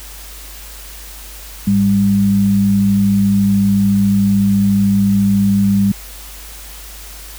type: tone pair together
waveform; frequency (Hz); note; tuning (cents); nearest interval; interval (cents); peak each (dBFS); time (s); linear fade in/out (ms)
sine; 104.67 / 198.5; G#2 / G3; +14 / +22; major seventh; 1108; -19 / -10; 1.67-5.92; 5
effects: added 50 Hz sine -34 dBFS peak until 7.38 s + white hiss -35 dBFS RMS until 7.38 s